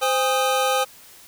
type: tone cluster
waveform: square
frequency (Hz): 519 / 810 / 1248 / 3064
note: C5 / G#5 / D#6 / G7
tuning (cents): -14 / -43 / +5 / -40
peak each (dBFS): -23 / -24 / -25 / -32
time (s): 0.01-0.85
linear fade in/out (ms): 20
effects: white hiss -47 dBFS RMS until 1.27 s